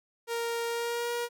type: tone with pitch glide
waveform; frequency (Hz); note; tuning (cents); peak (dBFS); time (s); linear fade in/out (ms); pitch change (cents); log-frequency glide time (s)
sawtooth; 466.2 to 476.3; A#4 to A#4; 0 to +37; -26; 0.27-1.29; 50; +37; 0.67-1.12
effects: none